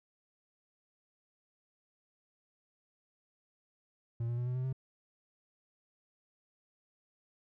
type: tone with pitch steps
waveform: triangle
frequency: 116.6 / 119.39 / 122.26 / 125.19 / 128.19 / 131.26 Hz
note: A#2 / A#2 / B2 / B2 / C3 / C3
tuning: +1 / +42 / -17 / +24 / -35 / +6 cents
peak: -30 dBFS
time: 4.2-4.728 s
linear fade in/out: 5 ms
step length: 88 ms
effects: none